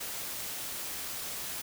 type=noise; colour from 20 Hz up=white; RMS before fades=-38 dBFS; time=0-1.62 s; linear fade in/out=10 ms; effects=none